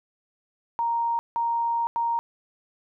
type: tone bursts at uneven times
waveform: sine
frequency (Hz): 932.3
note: A#5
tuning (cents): 0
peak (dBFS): -22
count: 3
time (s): 0.79-1.19 / 1.36-1.87 / 1.96-2.19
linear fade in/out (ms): 0
effects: none